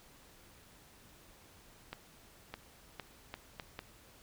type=accelerating click train; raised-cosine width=0.3 ms; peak=-25 dBFS; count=6; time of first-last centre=1.93-3.791 s; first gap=610 ms; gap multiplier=0.75; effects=pink hiss -60 dBFS RMS until 4.22 s